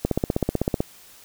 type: click train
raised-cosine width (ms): 2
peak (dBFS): -7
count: 13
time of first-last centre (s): 0.05-0.805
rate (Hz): 15.9
effects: white hiss -49 dBFS RMS until 1.24 s